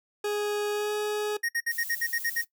40% pulse tone with pitch glide, 415.3 to 419.9 Hz, G#4 to G#4, 0 to +19 cents, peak -26 dBFS, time 0.24-1.37 s, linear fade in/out 5 ms, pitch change +19 cents, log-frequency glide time 0.71-0.92 s
square tone bursts, 1863 Hz, A#6, 2 cents flat, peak -27 dBFS, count 9, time 1.43-2.417 s, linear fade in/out 10 ms, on 59 ms, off 57 ms
violet noise, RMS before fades -37 dBFS, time 1.7-2.45 s, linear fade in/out 20 ms
effects noise-tail reverb RT60 0.1 s tail -17 dB re dry

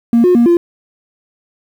triangle tone with pitch steps, 233.8 / 359.8 / 236.6 / 344.6 Hz, A#3 / F#4 / A#3 / F4, +5 / -48 / +26 / -23 cents, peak -3 dBFS, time 0.13-0.57 s, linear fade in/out 2 ms, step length 110 ms, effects tanh soft clip ceiling -2 dBFS + 7-bit

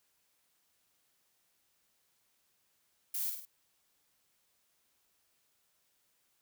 violet noise with echo, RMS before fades -36 dBFS, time 3.14-3.3 s, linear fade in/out 5 ms, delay 51 ms, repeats 3, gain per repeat -5 dB, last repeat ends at 3.453 s, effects white hiss -75 dBFS RMS until 6.41 s

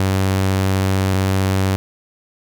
sawtooth tone pair in turn, 95.7 / 95.7 Hz, G2 / G2, -41 / -41 cents, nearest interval unison, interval 0 cents, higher neither, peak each -11 dBFS, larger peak neither, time 0-1.14 / 1.14-1.76 s, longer first, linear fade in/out 0 ms, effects none

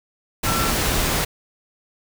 sine tone in noise, 1345 Hz, E6, 34 cents sharp, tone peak -25 dBFS, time 0.46-0.71 s, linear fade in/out 10 ms, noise pink, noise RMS -21 dBFS, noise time 0.43-1.25 s, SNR -7 dB, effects none

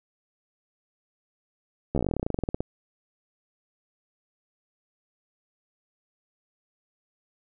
slowing click train, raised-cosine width 2 ms, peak -13 dBFS, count 22, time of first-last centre 1.95-2.605 s, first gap 13 ms, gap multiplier 1.08, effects none

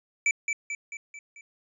square tone with echo, 2318 Hz, D7, 23 cents flat, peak -21 dBFS, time 0.26-0.31 s, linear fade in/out 2 ms, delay 220 ms, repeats 5, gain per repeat -5 dB, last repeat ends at 1.41 s, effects resampled to 22050 Hz

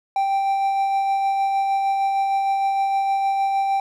triangle tone with tremolo, 784 Hz, G5, in tune, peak -15 dBFS, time 0.16-3.8 s, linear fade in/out 2 ms, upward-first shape sine, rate 6.5 Hz, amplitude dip 25%, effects none

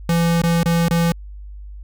square tone with dropouts, 168.7 Hz, E3, 40 cents sharp, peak -15 dBFS, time 0.09-1.12 s, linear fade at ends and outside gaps 2 ms, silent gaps 0.418-0.436 / 0.632-0.658 / 0.884-0.909 s, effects added 50 Hz sine -32 dBFS peak until 1.83 s

